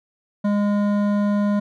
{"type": "tone with hard clipping", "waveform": "triangle", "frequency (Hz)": 205, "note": "G#3", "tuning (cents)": -22, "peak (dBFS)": -19, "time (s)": [0.44, 1.6], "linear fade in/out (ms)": 10, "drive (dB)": 16, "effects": []}